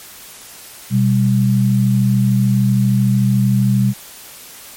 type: tone pair together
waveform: sine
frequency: 124.67 / 197.9 Hz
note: B2 / G3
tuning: +17 / +17 cents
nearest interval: minor sixth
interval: 800 cents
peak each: -13 / -14 dBFS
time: 0.9-3.94 s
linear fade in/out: 50 ms
effects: white hiss -37 dBFS RMS until 4.76 s + MP3 64 kbps